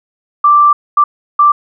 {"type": "tone bursts at uneven times", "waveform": "sine", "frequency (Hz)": 1174.7, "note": "D6", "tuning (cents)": 0, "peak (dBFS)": -4, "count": 3, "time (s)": [[0.44, 0.73], [0.97, 1.04], [1.39, 1.52]], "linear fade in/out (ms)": 5, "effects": []}